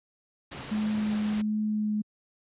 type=noise; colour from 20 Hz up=pink; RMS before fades=-39 dBFS; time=0.51-1.42 s; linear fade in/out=10 ms
type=tone with vibrato; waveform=sine; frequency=212.6 Hz; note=G#3; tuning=41 cents sharp; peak=-25 dBFS; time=0.71-2.02 s; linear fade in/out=10 ms; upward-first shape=triangle; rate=1.4 Hz; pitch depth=11 cents each way
effects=high-pass 80 Hz 12 dB/octave + resampled to 8000 Hz